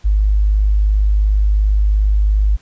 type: tone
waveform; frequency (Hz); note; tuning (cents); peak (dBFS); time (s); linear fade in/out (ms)
sine; 51.4; G#1; -17; -10; 0.04-2.57; 20
effects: pink hiss -51 dBFS RMS until 2.61 s + resampled to 16000 Hz